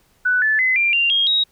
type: tone with pitch steps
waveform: sine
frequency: 1490 / 1741.5 / 2035 / 2379 / 2780 / 3250 / 3798 Hz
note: F#6 / A6 / C7 / D7 / F7 / G#7 / A#7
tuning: +12 / -18 / -49 / +22 / -9 / -38 / +32 cents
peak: -14 dBFS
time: 0.25-1.44 s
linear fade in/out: 10 ms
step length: 170 ms
effects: pink hiss -59 dBFS RMS until 1.51 s